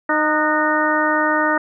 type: harmonic tone with a mistuned harmonic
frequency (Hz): 307.3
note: D#4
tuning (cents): -21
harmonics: 1 / 2 / 3 / 4 / 5 / 6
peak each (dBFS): -22 / -22 / -22 / -22 / -22 / -22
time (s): 0.09-1.58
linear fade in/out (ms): 5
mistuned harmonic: 5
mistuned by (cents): -60
effects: none